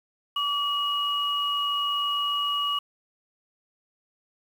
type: tone pair together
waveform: sine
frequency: 1151.6 / 2898 Hz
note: D6 / F#7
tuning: -34 / -37 cents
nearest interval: octave + major third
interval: 1597 cents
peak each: -27 / -26 dBFS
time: 0.36-2.79 s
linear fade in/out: 5 ms
effects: 8-bit